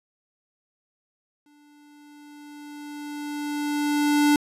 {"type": "tone with exponential growth", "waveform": "square", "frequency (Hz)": 293.7, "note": "D4", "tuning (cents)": 0, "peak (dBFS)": -16, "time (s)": [1.46, 4.36], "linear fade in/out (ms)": 2, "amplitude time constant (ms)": 630, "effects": ["resampled to 32000 Hz"]}